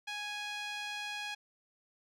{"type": "tone with band-pass filter", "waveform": "sawtooth", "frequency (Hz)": 830.6, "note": "G#5", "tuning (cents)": 0, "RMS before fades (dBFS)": -40, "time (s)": [0.07, 1.35], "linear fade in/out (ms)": 10, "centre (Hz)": 2900, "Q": 1.3, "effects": []}